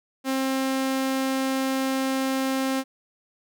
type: tone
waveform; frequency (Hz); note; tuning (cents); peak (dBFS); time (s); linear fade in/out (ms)
sawtooth; 265.7; C4; +27; -19; 0.24-2.84; 50
effects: none